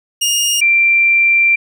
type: tone pair in turn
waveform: 20% pulse / sine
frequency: 2839 / 2360 Hz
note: F7 / D7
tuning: +28 / +8 cents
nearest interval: minor third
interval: 320 cents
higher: first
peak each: -8 dBFS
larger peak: neither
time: 0.21-0.61 / 0.61-1.56 s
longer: second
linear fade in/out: 10 ms
effects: none